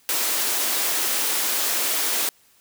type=high-pass noise; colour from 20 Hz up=white; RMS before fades=-23 dBFS; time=0.09-2.29 s; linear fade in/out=0 ms; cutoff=260 Hz; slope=24 dB/octave; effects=white hiss -58 dBFS RMS until 2.6 s